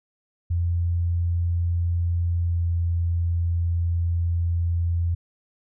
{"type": "tone with pitch glide", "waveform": "sine", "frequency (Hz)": [86, 85.26], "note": ["F2", "F2"], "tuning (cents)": [-26, -41], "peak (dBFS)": -20, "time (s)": [0.5, 5.15], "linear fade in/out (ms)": 10, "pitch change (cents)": -15, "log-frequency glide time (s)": [2.36, 2.65], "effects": []}